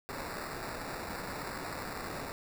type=noise with sample-and-hold; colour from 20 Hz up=violet; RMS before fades=-40 dBFS; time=0.09-2.32 s; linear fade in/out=0 ms; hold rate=3150 Hz; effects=none